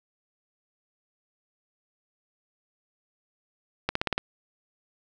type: accelerating click train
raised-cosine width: 0.3 ms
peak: -9 dBFS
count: 6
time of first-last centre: 3.89-4.18 s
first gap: 64 ms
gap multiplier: 0.95
effects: none